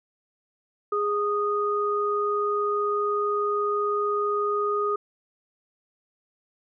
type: tone pair together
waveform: sine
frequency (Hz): 413.1 / 1238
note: G#4 / D#6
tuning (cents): -9 / -9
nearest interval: octave + perfect fifth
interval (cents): 1900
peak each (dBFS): -25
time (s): 0.92-4.96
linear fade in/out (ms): 5
effects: none